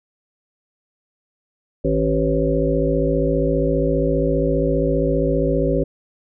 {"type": "harmonic tone with a mistuned harmonic", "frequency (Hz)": 55, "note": "A1", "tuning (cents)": 0, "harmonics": [1, 3, 5, 7, 9, 10], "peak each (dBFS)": [-23, -23, -23, -23, -23, -23], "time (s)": [1.84, 5.84], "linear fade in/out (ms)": 10, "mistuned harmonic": 3, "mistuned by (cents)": -57, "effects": []}